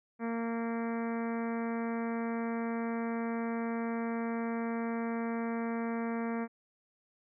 harmonic tone, 230.5 Hz, A#3, 19 cents flat, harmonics 1 / 2 / 3 / 4 / 5 / 6 / 7 / 8 / 9 / 10, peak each -33 / -39 / -43 / -45 / -47 / -49 / -50 / -51 / -52 / -53 dBFS, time 0.19-6.48 s, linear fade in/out 50 ms, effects none

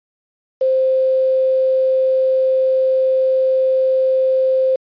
sine tone with quantisation, 523.3 Hz, C5, in tune, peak -12 dBFS, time 0.61-4.76 s, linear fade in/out 5 ms, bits 6, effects resampled to 11025 Hz

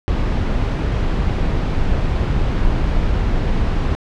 brown noise, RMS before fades -17 dBFS, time 0.08-3.95 s, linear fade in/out 0 ms, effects low-pass 4000 Hz 12 dB/octave

